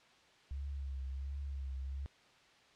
sine tone with vibrato, 68.2 Hz, C#2, 28 cents flat, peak -38 dBFS, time 0.51-2.06 s, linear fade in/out 0 ms, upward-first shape triangle, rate 1.4 Hz, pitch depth 59 cents each way, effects white hiss -64 dBFS RMS until 2.75 s + low-pass 4000 Hz 12 dB/octave

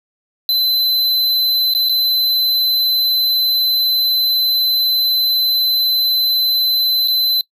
square tone with dropouts, 4042 Hz, B7, 39 cents sharp, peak -13 dBFS, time 0.49-7.41 s, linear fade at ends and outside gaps 1 ms, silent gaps 1.737-1.749 / 1.888-1.894 / 7.076-7.082 s, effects noise-tail reverb RT60 0.1 s tail -22 dB re dry

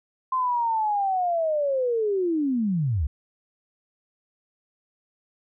sine linear sweep, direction down, 1046.5 to 61.74 Hz, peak -21 dBFS, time 0.32-3.07 s, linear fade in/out 5 ms, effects none

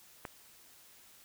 click, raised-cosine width 0.5 ms, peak -24 dBFS, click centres 0.252 s, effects white hiss -59 dBFS RMS until 1.24 s

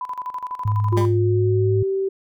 sine tone with tremolo, 1001 Hz, B5, 23 cents sharp, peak -24 dBFS, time 0.01-1.06 s, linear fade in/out 2 ms, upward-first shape square, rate 12 Hz, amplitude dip 75%
sine tone, 105.1 Hz, G#2, 21 cents sharp, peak -17 dBFS, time 0.65-1.83 s, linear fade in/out 5 ms
sine tone with pitch glide, 352.8 to 387 Hz, F4 to G4, +18 to -22 cents, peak -19 dBFS, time 0.92-2.09 s, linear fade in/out 10 ms, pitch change +160 cents, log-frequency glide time 1.17-1.87 s
15% pulse tone with exponential decay, 200 Hz, G3, 35 cents sharp, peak -15 dBFS, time 0.97-1.19 s, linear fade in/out 2 ms, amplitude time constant 47 ms
effects none

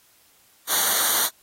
white noise with comb filter, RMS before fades -21 dBFS, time 0.67-1.3 s, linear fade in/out 50 ms, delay 0.39 ms, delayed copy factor -0.95, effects white hiss -58 dBFS RMS until 1.42 s + AAC 48 kbps

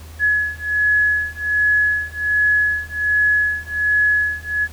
sine beating tone pair, 1693 / 1694.3 Hz, G#6 / G#6, +33 / +34 cents, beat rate 1.3 Hz, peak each -18 dBFS, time 0.19-4.68 s, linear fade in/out 50 ms, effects added 79 Hz sine -35 dBFS peak until 4.72 s + pink hiss -44 dBFS RMS until 4.72 s

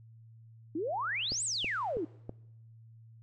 sine exponential two-way sweep, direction up then down, 291.5 to 8540 to 291.5 Hz, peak -31 dBFS, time 0.75-2.05 s, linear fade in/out 5 ms, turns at 1.44 s
click train, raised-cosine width 2 ms, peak -26 dBFS, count 4, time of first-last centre 1.32-2.294 s, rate 3.08 Hz
effects noise-tail reverb RT60 1.0 s tail -24 dB re dry + added 113 Hz sine -52 dBFS peak until 3.22 s

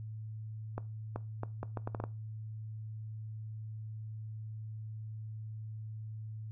accelerating click train, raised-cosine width 1 ms, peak -23 dBFS, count 9, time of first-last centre 0.78-2.039 s, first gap 380 ms, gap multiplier 0.72, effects noise-tail reverb RT60 0.3 s tail -19 dB re dry + added 109 Hz sine -40 dBFS peak until 6.51 s

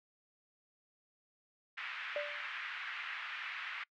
pink band-pass noise, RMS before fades -43 dBFS, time 1.77-3.84 s, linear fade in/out 10 ms, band 1400 to 2700 Hz, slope 24 dB/octave
sine tone with exponential decay, 587.3 Hz, D5, in tune, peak -32 dBFS, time 2.16-2.49 s, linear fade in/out 2 ms, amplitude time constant 71 ms
effects noise-tail reverb RT60 0.1 s tail -25 dB re dry

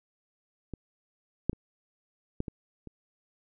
clicks, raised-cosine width 3 ms, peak -24 / -12 / -27 / -17 / -23 / -30 dBFS, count 6, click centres 0.737 / 1.496 / 1.531 / 2.404 / 2.482 / 2.873 s, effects none

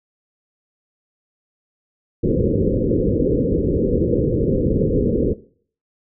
white low-pass noise, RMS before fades -18 dBFS, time 2.23-5.34 s, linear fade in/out 10 ms, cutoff 520 Hz, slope 96 dB/octave, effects noise-tail reverb RT60 0.5 s tail -18 dB re dry

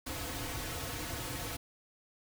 pink noise with comb filter, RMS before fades -39 dBFS, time 0.06-1.57 s, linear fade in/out 10 ms, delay 5 ms, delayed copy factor -0.9, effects none

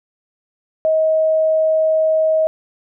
sine tone, 633 Hz, D#5, 30 cents sharp, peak -12 dBFS, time 0.85-2.47 s, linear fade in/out 0 ms, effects none

